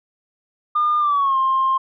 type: tone with pitch glide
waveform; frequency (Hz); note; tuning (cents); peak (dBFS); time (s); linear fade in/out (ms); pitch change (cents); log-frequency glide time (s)
sine; 1210 to 1059.5; D#6 to C6; -49 to +21; -14; 0.75-1.78; 10; -230; 0.99-1.37
effects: tanh soft clip ceiling -11 dBFS